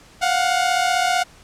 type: tone pair together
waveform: sawtooth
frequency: 704.4 / 740 Hz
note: F5 / F#5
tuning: +15 / 0 cents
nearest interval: minor second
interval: 85 cents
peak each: -16 dBFS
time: 0.21-1.24 s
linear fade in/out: 20 ms
effects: pink hiss -48 dBFS RMS until 1.43 s + low-pass 9000 Hz 12 dB/octave